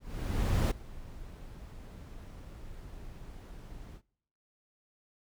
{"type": "noise with ADSR envelope", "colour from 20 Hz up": "brown", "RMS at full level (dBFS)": -24, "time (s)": [0, 4.02], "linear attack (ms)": 710, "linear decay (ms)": 8, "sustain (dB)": -22, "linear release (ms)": 75, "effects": ["noise-tail reverb RT60 0.8 s tail -26 dB re dry"]}